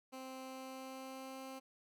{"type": "tone with pitch glide", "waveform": "15% pulse", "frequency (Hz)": [261.6, 264.6], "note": ["C4", "C4"], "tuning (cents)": [0, 20], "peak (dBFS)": -40, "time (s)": [0.12, 1.6], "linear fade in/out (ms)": 20, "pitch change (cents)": 20, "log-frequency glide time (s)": [0.41, 1.4], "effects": []}